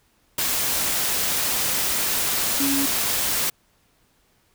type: tone in noise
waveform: sine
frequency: 277.2 Hz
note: C#4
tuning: in tune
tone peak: -22 dBFS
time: 2.6-2.86 s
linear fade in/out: 5 ms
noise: white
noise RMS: -23 dBFS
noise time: 0.38-3.5 s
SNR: -2 dB
effects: pink hiss -63 dBFS RMS until 4.54 s